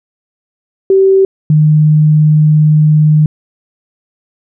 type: tone pair in turn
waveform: sine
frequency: 385.3 / 152.91 Hz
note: G4 / D#3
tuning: -30 / -30 cents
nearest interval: octave + major third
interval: 1600 cents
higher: first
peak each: -4 dBFS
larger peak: neither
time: 0.9-1.25 / 1.5-3.26 s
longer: second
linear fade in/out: 2 ms
effects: none